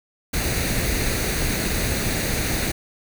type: noise with comb filter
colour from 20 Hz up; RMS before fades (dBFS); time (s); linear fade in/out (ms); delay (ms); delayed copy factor
pink; -23; 0.33-2.72; 10; 0.47; +0.55
effects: none